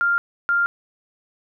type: tone pair in turn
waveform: sine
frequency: 1396.9 / 1396.9 Hz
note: F6 / F6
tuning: 0 / 0 cents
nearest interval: unison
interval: 0 cents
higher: neither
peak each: -16 dBFS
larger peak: neither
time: 0.01-0.18 / 0.49-0.66 s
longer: neither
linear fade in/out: 0 ms
effects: none